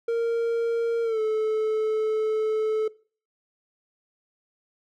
triangle tone with pitch glide, 463.3 to 434.8 Hz, A#4 to A4, -11 to -21 cents, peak -20 dBFS, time 0.08-2.88 s, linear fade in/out 5 ms, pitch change -110 cents, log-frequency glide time 1.03-1.2 s, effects noise-tail reverb RT60 0.4 s tail -21 dB re dry

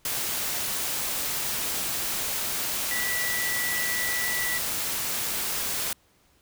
sine tone in noise, 1960 Hz, B6, 14 cents flat, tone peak -28 dBFS, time 2.91-4.58 s, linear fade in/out 2 ms, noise white, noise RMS -29 dBFS, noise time 0.05-5.93 s, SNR -2 dB, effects pink hiss -63 dBFS RMS until 6.41 s

